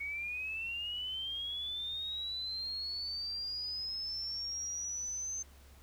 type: linear sweep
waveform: sine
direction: up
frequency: 2217 to 6272 Hz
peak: -36 dBFS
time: 0-5.43 s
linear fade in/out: 10 ms
effects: added 68 Hz sine -56 dBFS peak until 5.82 s + pink hiss -62 dBFS RMS until 5.82 s